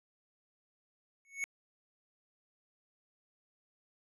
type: tone with exponential growth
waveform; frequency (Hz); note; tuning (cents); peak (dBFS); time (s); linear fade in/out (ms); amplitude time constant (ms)
square; 2213; C#7; -3; -31; 1.25-1.44; 0; 41
effects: low-pass 10000 Hz 12 dB/octave